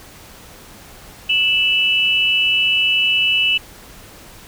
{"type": "tone pair together", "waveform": "sine", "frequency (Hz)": [2637, 2953], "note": ["E7", "F#7"], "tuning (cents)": [0, -4], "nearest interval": "major second", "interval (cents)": 196, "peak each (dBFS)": -16, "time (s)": [1.29, 3.58], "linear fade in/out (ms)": 10, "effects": ["pink hiss -41 dBFS RMS until 4.47 s"]}